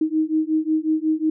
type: beating tone pair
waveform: sine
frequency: 311.1 / 316.6 Hz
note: D#4 / D#4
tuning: 0 / +30 cents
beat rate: 5.5 Hz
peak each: -21 dBFS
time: 0.01-1.3 s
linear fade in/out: 5 ms
effects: none